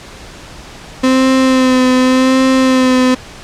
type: tone with vibrato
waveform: 35% pulse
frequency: 258.6 Hz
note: C4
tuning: 20 cents flat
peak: -6 dBFS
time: 1.03-3.15 s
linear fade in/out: 10 ms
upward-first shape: sine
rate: 0.87 Hz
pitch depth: 26 cents each way
effects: pink hiss -33 dBFS RMS until 3.43 s + low-pass 7000 Hz 12 dB/octave